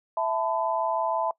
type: chord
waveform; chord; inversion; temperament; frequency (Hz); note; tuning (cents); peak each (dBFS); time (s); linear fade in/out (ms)
sine; E suspended fourth; none; equal with one note detuned; 659.3 / 880 / 1006.2; E5 / A5 / B5; 0 / 0 / +32; -27 / -28 / -29; 0.17-1.31; 2
effects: noise-tail reverb RT60 0.1 s tail -22 dB re dry